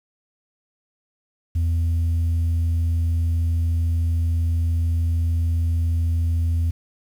sine tone, 83.4 Hz, E2, 21 cents sharp, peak -15 dBFS, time 1.55-6.71 s, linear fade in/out 10 ms, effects tanh soft clip ceiling -17 dBFS + 8-bit

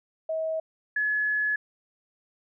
sine tone pair in turn, 640 / 1702.7 Hz, D#5 / G#6, +49 / +43 cents, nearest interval octave + perfect fourth, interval 1694 cents, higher second, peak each -26 / -23 dBFS, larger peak second, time 0.29-0.6 / 0.96-1.56 s, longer second, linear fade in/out 5 ms, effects none

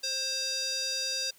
square tone with band-pass filter, 530 Hz, C5, 22 cents sharp, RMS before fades -32 dBFS, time 0.03-1.31 s, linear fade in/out 10 ms, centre 5000 Hz, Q 4.2, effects white hiss -59 dBFS RMS until 1.38 s + high-pass 100 Hz 12 dB/octave

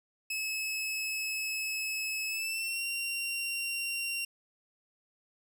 sawtooth tone with pitch glide, 2587 to 2757 Hz, E7 to F7, -33 to -23 cents, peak -29 dBFS, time 0.3-4.25 s, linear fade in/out 5 ms, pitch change +110 cents, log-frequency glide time 2.27-2.84 s, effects none

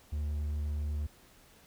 triangle tone, 74.3 Hz, D2, 21 cents sharp, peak -29 dBFS, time 0.12-1.07 s, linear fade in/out 10 ms, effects pink hiss -60 dBFS RMS until 1.66 s

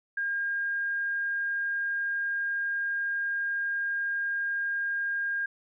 sine tone, 1614 Hz, G#6, 50 cents flat, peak -27 dBFS, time 0.17-5.46 s, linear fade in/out 5 ms, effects none

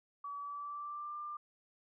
sine tone with pitch glide, 1143 to 1192.2 Hz, D6 to D6, -47 to +26 cents, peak -40 dBFS, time 0.24-1.37 s, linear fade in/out 5 ms, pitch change +73 cents, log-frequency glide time 0.38-1.17 s, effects none

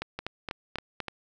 two click trains, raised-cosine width 0.3 ms, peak -16 / -18 dBFS, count 5 / 4, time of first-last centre 0.02-1.003 / 0.19-1.083 s, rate 4.07 / 3.36 Hz, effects none

